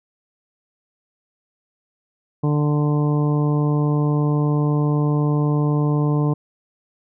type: harmonic tone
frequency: 148.1 Hz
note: D3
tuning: 15 cents sharp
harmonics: 1 / 2 / 3 / 4 / 5 / 6 / 7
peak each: -17 / -23 / -27 / -34 / -35 / -35 / -33 dBFS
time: 2.43-6.34 s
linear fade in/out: 10 ms
effects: none